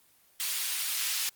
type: high-pass noise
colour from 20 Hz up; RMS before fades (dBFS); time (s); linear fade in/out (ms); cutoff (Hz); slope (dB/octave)
pink; -31; 0.4-1.29; 0; 2800; 12
effects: white hiss -63 dBFS RMS until 1.35 s + Opus 24 kbps